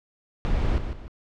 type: noise with echo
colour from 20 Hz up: brown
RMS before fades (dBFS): -23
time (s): 0.45-0.78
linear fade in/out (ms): 0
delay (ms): 150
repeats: 2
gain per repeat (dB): -8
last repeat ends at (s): 1.08
effects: low-pass 4000 Hz 12 dB/octave